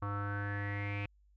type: tone with low-pass filter sweep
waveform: square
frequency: 101.5 Hz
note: G#2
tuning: 39 cents flat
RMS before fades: -37 dBFS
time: 0.02-1.06 s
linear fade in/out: 5 ms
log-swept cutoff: 1200 to 2500 Hz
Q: 8.7
effects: added 50 Hz sine -63 dBFS peak until 1.36 s